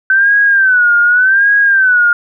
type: tone with vibrato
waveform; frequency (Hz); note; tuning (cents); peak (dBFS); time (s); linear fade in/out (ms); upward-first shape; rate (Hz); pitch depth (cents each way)
sine; 1528; G6; -45; -6; 0.1-2.13; 2; sine; 0.86; 130
effects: none